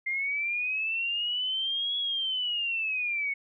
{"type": "linear two-way sweep", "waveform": "sine", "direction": "up then down", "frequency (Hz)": [2093, 3365, 2198], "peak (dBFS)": -27, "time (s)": [0.06, 3.34], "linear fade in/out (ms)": 10, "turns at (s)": 1.97, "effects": []}